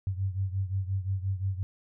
sine beating tone pair, 94.6 / 100.3 Hz, F#2 / G2, +39 / +40 cents, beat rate 5.7 Hz, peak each -29 / -33 dBFS, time 0.07-1.63 s, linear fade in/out 0 ms, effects none

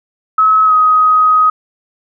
sine tone with pitch glide, 1286 to 1257.4 Hz, E6 to D#6, -43 to +18 cents, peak -6 dBFS, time 0.38-1.5 s, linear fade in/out 5 ms, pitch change -39 cents, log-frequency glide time 0.65-0.73 s, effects none

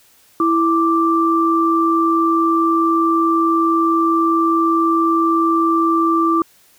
sine tone pair together, 330.1 / 1174.7 Hz, E4 / D6, +2 / 0 cents, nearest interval octave + minor seventh, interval 2198 cents, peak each -15 dBFS, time 0.4-6.42 s, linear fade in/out 2 ms, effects white hiss -52 dBFS RMS until 6.78 s

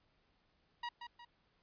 sawtooth tone with echo, 955 Hz, A#5, 42 cents sharp, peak -35 dBFS, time 0.83-0.89 s, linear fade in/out 5 ms, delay 180 ms, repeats 2, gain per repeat -7 dB, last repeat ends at 1.25 s, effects pink hiss -75 dBFS RMS until 1.62 s + resampled to 11025 Hz

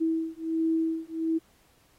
sine beating tone pair, 323.7 / 325.1 Hz, E4 / E4, -31 / -24 cents, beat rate 1.4 Hz, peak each -28 dBFS, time 0-1.39 s, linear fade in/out 20 ms, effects pink hiss -64 dBFS RMS until 1.98 s + AAC 48 kbps

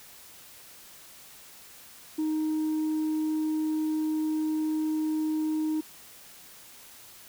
sine tone, 311.1 Hz, D#4, in tune, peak -23 dBFS, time 2.18-5.81 s, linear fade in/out 10 ms, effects tanh soft clip ceiling -24 dBFS + white hiss -50 dBFS RMS until 7.28 s

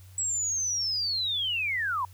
sine linear sweep, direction down, 7820 to 940 Hz, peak -26 dBFS, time 0.18-2.05 s, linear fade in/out 2 ms, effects added 93 Hz sine -47 dBFS peak until 2.13 s + white hiss -59 dBFS RMS until 2.13 s

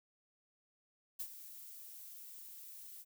violet noise with ADSR envelope, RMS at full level -40 dBFS, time 1.19-3.05 s, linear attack 12 ms, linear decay 67 ms, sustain -12 dB, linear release 43 ms, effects none

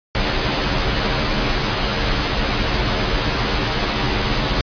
pink noise with comb filter, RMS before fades -19 dBFS, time 0.15-4.61 s, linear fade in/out 0 ms, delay 12 ms, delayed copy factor -0.9, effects resampled to 11025 Hz

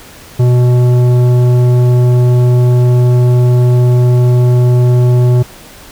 sine tone with tanh clipping, 123.47 Hz, B2, in tune, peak -7 dBFS, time 0.39-5.43 s, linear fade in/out 10 ms, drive 12 dB, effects pink hiss -35 dBFS RMS until 5.91 s

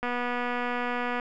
click train, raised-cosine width 0.5 ms, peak -16 dBFS, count 286, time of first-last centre 0.03-1.198 s, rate 244 Hz, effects none

